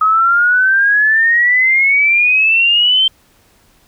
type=exponential sweep; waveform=sine; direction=up; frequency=1263 to 3136 Hz; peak=-8 dBFS; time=0.01-3.08 s; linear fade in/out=5 ms; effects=pink hiss -52 dBFS RMS until 3.87 s